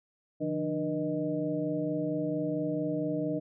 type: tone cluster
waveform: sine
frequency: 145.9 / 170.3 / 299.9 / 479.9 / 621 Hz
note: D3 / F3 / D4 / B4 / D#5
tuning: -11 / -43 / +36 / -50 / -3 cents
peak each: -40 / -37 / -31 / -37 / -35 dBFS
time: 0.4-3.4 s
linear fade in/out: 20 ms
effects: none